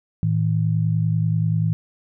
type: tone pair together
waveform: sine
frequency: 110 / 160.25 Hz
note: A2 / E3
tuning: 0 / -49 cents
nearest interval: perfect fifth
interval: 651 cents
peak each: -20 dBFS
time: 0.23-1.73 s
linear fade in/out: 0 ms
effects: none